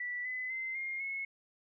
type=tone with pitch steps; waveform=sine; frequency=1963 / 2016 / 2070 / 2126 / 2183 Hz; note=B6 / B6 / C7 / C7 / C#7; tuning=-11 / +35 / -19 / +27 / -27 cents; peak=-35 dBFS; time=0-1.25 s; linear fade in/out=5 ms; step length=250 ms; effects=none